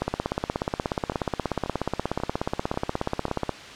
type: two click trains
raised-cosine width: 1 ms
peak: -10 / -18 dBFS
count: 59 / 5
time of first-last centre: 0.02-3.493 / 1.12-3.282 s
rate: 16.7 / 1.85 Hz
effects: white hiss -40 dBFS RMS until 3.75 s + low-pass 4000 Hz 12 dB/octave